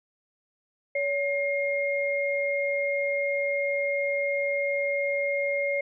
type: tone pair together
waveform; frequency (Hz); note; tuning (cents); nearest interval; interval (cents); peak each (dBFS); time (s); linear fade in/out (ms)
sine; 565.1 / 2132; C#5 / C7; +33 / +32; octave + major seventh; 2299; -26 / -28; 0.95-5.81; 5
effects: none